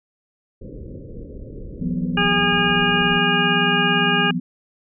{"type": "low-pass noise", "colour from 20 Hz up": "pink", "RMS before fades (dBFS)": -35, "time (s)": [0.61, 3.2], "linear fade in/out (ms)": 10, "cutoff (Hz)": 550, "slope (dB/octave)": 96}
{"type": "chord", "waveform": "sine", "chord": "E suspended second", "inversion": "none", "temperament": "equal with one note detuned", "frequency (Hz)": [167.4, 185, 246.9], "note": ["E3", "F#3", "B3"], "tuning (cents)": [27, 0, 0], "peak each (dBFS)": -25, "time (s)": [1.81, 4.4], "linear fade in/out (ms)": 5}
{"type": "harmonic tone", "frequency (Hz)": 407.4, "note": "G#4", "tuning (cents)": -33, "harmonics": [1, 2, 3, 4, 6, 7], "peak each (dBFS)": [-25, -25, -25, -21, -25, -22], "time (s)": [2.17, 4.31], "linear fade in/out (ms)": 5}
{"effects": []}